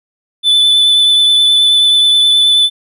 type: tone with vibrato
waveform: triangle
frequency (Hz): 3500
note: A7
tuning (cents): -10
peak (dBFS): -5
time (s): 0.43-2.7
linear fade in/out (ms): 50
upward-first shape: triangle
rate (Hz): 9.4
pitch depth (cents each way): 17
effects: none